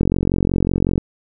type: click train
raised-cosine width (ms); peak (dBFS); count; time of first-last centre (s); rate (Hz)
3; -4; 45; 0.01-0.979; 45.4
effects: none